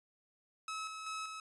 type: tone with tremolo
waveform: sawtooth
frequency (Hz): 1290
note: E6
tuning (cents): -38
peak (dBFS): -35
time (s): 0.68-1.4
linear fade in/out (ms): 2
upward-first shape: square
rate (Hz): 2.6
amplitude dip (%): 40
effects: resampled to 24000 Hz